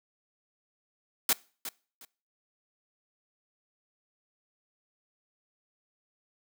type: noise with echo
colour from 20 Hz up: white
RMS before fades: -24 dBFS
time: 1.29-1.33 s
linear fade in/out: 2 ms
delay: 360 ms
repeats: 2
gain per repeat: -13 dB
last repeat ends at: 2.05 s
effects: noise-tail reverb RT60 0.4 s tail -23 dB re dry + high-pass 200 Hz 12 dB/octave